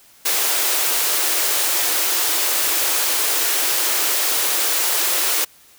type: high-pass noise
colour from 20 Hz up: white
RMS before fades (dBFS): -19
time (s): 0.25-5.45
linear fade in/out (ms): 10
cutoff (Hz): 300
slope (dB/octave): 96
effects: white hiss -50 dBFS RMS until 5.78 s